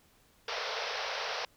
pink band-pass noise, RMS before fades -36 dBFS, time 0.48-1.45 s, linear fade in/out 2 ms, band 440 to 5700 Hz, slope 96 dB/octave, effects pink hiss -65 dBFS RMS until 1.56 s

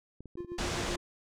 clicks, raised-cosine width 3 ms, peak -33 dBFS, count 6, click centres 0.206 / 0.257 / 0.355 / 0.405 / 0.447 / 0.519 s
triangle tone with tremolo, 350 Hz, F4, 4 cents sharp, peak -33 dBFS, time 0.37-0.97 s, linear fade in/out 5 ms, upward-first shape triangle, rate 7.7 Hz, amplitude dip 95%
pink low-pass noise, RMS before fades -34 dBFS, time 0.58-0.96 s, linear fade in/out 5 ms, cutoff 7700 Hz, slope 24 dB/octave
effects none

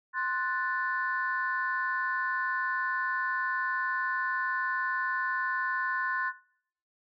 sine chord, F# diminished, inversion second, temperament equal, 1046.5 / 1480 / 1760 Hz, C6 / F#6 / A6, 0 / 0 / 0 cents, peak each -32 dBFS, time 0.13-6.33 s, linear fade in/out 50 ms, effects noise-tail reverb RT60 0.6 s tail -18 dB re dry + tanh soft clip ceiling -18 dBFS

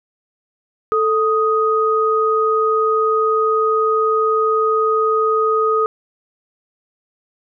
sine tone pair together, 440 / 1248 Hz, A4 / D#6, 0 / +5 cents, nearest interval octave + tritone, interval 1805 cents, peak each -16 dBFS, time 0.92-5.86 s, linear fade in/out 0 ms, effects none

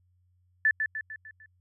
sine tone with echo, 1753 Hz, A6, 7 cents flat, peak -19 dBFS, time 0.65-0.71 s, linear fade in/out 2 ms, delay 150 ms, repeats 5, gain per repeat -6 dB, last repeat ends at 1.46 s, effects added 90 Hz sine -64 dBFS peak until 1.6 s

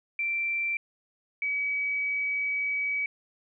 sine tone pair in turn, 2349 / 2276 Hz, D7 / C#7, 0 / +45 cents, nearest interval minor second, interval 55 cents, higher first, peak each -26 dBFS, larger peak neither, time 0.19-0.77 / 1.42-3.06 s, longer second, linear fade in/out 2 ms, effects none

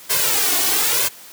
white noise with flanger, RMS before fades -18 dBFS, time 0.09-1.09 s, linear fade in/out 20 ms, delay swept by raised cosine 1.9 to 2.75 ms, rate 1 Hz, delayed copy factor +0.8, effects white hiss -41 dBFS RMS until 1.32 s + high-pass 150 Hz 12 dB/octave

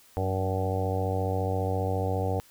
harmonic tone with a mistuned harmonic, 94.6 Hz, F#2, 39 cents sharp, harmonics 1 / 2 / 3 / 4 / 5 / 6 / 7 / 8 / 9, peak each -28 / -38 / -37 / -40 / -32 / -36 / -39 / -34 / -42 dBFS, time 0.17-2.4 s, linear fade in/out 0 ms, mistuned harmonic 2, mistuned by -48 cents, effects white hiss -57 dBFS RMS until 2.5 s

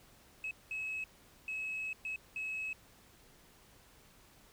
sine tone bursts at uneven times, 2575 Hz, E7, 41 cents flat, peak -35 dBFS, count 5, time 0.44-0.51 / 0.71-1.04 / 1.48-1.93 / 2.05-2.16 / 2.36-2.73 s, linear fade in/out 2 ms, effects tanh soft clip ceiling -33 dBFS + pink hiss -62 dBFS RMS until 4.52 s

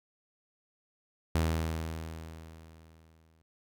sawtooth tone with exponential decay, 80.7 Hz, E2, 36 cents flat, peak -21 dBFS, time 1.35-3.42 s, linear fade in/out 0 ms, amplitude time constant 450 ms, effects none

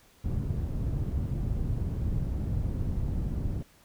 white low-pass noise, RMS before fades -30 dBFS, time 0.24-3.63 s, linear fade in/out 5 ms, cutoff 110 Hz, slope 12 dB/octave, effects pink hiss -60 dBFS RMS until 3.84 s

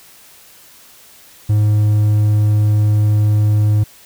triangle tone, 105.5 Hz, G#2, 28 cents sharp, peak -8 dBFS, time 1.49-3.84 s, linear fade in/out 10 ms, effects white hiss -44 dBFS RMS until 4.05 s

